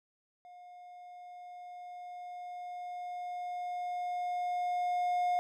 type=tone with level ramp; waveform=triangle; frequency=715 Hz; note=F5; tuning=41 cents sharp; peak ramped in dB=-48 to -25 dBFS; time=0.45-5.39 s; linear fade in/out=0 ms; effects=none